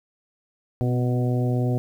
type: harmonic tone with a mistuned harmonic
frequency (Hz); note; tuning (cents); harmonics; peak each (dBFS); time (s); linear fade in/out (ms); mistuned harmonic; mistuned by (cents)
123.47; B2; 0; 1 / 2 / 3 / 4 / 5 / 6; -21 / -27 / -31 / -33 / -35 / -37; 0.81-1.78; 0; 2; +28
effects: 9-bit